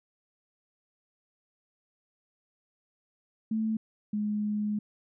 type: tone pair in turn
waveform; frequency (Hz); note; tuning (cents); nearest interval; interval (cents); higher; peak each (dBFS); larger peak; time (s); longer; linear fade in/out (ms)
sine; 220 / 209.7; A3 / G#3; 0 / +17; minor second; 83; first; -26 / -27; first; 3.51-3.77 / 4.13-4.79; second; 5
effects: none